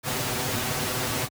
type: noise with comb filter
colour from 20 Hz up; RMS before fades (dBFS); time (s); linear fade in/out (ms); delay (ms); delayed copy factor
pink; -27; 0.03-1.29; 50; 7.9; +0.8
effects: high-pass 80 Hz 12 dB/octave